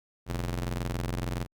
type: ring-modulated tone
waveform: sawtooth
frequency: 87 Hz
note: F2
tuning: 6 cents flat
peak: -23 dBFS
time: 0.26-1.47 s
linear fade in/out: 50 ms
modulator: 32.7 Hz
effects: Opus 48 kbps